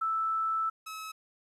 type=tone pair in turn; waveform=sine / sawtooth; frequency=1318 / 1289.4 Hz; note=E6 / E6; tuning=-1 / -39 cents; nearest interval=unison; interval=38 cents; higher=first; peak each=-27 / -35 dBFS; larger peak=first; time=0.01-0.7 / 0.86-1.12 s; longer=first; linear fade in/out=10 ms; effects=resampled to 32000 Hz + 11-bit